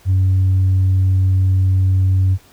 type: tone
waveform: sine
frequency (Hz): 94.2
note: F#2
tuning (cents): +32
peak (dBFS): -9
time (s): 0.05-2.38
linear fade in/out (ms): 50
effects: tanh soft clip ceiling -9 dBFS + pink hiss -49 dBFS RMS until 2.52 s